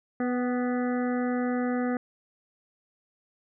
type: harmonic tone with a mistuned harmonic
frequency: 247.2 Hz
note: B3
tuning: 2 cents sharp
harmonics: 1 / 2 / 3 / 5 / 6 / 7 / 8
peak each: -26 / -32 / -36 / -40 / -42 / -43 / -44 dBFS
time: 0.2-1.97 s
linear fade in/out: 2 ms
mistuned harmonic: 3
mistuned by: +21 cents
effects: none